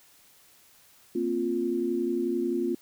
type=chord; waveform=sine; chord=Bb suspended second; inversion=none; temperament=equal with one note detuned; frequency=233.1 / 264.4 / 349.2 Hz; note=Bb3 / C4 / F4; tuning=0 / +18 / 0 cents; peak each=-32 / -31 / -27 dBFS; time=1.15-2.75 s; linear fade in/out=5 ms; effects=white hiss -58 dBFS RMS until 2.81 s